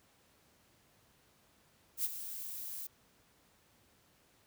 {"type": "noise with ADSR envelope", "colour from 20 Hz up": "violet", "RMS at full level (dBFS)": -32, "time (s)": [1.97, 2.87], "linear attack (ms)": 73, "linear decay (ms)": 34, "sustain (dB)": -11, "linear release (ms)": 5, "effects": ["pink hiss -68 dBFS RMS until 4.46 s", "high-pass 60 Hz 12 dB/octave"]}